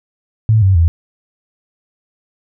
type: tone with pitch steps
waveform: sine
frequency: 110 / 95.76 / 83.36 Hz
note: A2 / G2 / E2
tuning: 0 / -40 / +20 cents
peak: -7 dBFS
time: 0.49-0.88 s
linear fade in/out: 0 ms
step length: 130 ms
effects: none